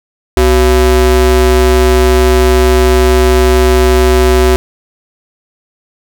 square ring-modulated tone, 155.56 Hz, D#3, in tune, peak -3 dBFS, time 0.37-4.56 s, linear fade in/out 0 ms, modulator 220 Hz, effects none

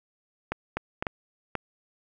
clicks, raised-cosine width 0.5 ms, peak -13 dBFS, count 5, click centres 0.52 / 0.77 / 1.025 / 1.068 / 1.553 s, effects none

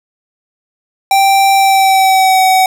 square tone with pitch glide, 783 to 753.7 Hz, G5 to F#5, -2 to +32 cents, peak -7 dBFS, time 1.11-2.66 s, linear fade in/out 2 ms, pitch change -66 cents, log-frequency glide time 1.54-2.42 s, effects none

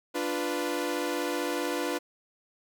sawtooth chord, B diminished, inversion first, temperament equal, 293.7 / 349.2 / 493.9 Hz, D4 / F4 / B4, 0 / 0 / 0 cents, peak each -29 dBFS, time 0.14-1.99 s, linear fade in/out 20 ms, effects none

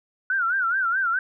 sine tone with vibrato, 1460 Hz, F#6, 24 cents flat, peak -20 dBFS, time 0.3-1.19 s, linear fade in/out 2 ms, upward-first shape sine, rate 4.7 Hz, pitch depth 150 cents each way, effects none

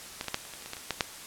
clicks, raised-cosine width 0.2 ms, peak -15 / -27 / -14 / -10 / -29 / -25 / -29 / -22 / -18 / -24 / -11 / -7 dBFS, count 12, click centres 0.211 / 0.243 / 0.283 / 0.344 / 0.452 / 0.537 / 0.623 / 0.66 / 0.734 / 0.768 / 0.907 / 1.008 s, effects white hiss -44 dBFS RMS until 1.26 s + low-pass 11000 Hz 12 dB/octave

